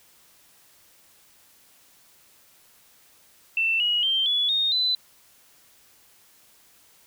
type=tone with pitch steps; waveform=sine; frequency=2677 / 2902 / 3147 / 3412 / 3699 / 4011 Hz; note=E7 / F#7 / G7 / G#7 / A#7 / B7; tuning=+26 / -34 / +6 / +46 / -14 / +26 cents; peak=-20 dBFS; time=3.57-4.95 s; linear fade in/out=2 ms; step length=230 ms; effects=white hiss -57 dBFS RMS until 7.06 s